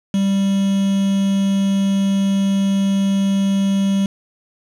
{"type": "tone with quantisation", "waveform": "triangle", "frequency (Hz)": 196, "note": "G3", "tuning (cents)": 0, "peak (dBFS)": -12, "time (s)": [0.14, 4.06], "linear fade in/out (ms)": 2, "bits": 5, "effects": ["low-pass 9000 Hz 12 dB/octave"]}